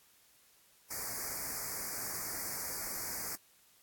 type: band-stop noise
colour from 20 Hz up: white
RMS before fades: -39 dBFS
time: 0.9-3.36 s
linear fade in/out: 10 ms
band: 2300 to 4600 Hz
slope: 96 dB/octave
effects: white hiss -65 dBFS RMS until 3.82 s + AAC 64 kbps